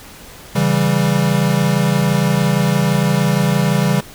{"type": "chord", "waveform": "square", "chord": "C# diminished", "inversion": "none", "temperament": "equal", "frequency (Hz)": [138.59, 164.81, 196], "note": ["C#3", "E3", "G3"], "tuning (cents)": [0, 0, 0], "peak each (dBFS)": -18, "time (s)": [0.55, 4.01], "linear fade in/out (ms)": 10, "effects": ["pink hiss -38 dBFS RMS until 4.14 s"]}